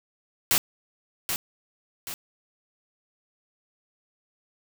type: noise with echo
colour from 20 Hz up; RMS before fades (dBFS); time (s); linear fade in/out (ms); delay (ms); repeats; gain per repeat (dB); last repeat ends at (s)
white; -21; 0.51-0.58; 0; 780; 2; -7; 2.14
effects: none